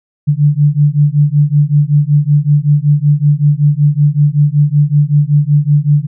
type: beating tone pair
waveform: sine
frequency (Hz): 144.1 / 149.4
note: D3 / D3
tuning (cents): -33 / +30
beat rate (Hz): 5.3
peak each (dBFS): -10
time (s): 0.27-6.07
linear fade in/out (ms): 20
effects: none